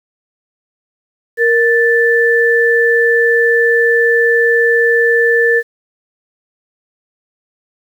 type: tone pair together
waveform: sine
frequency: 467.3 / 1760 Hz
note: A#4 / A6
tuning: +4 / 0 cents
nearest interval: octave + major seventh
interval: 2296 cents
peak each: -11 dBFS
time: 1.37-5.63 s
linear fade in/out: 50 ms
effects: 7-bit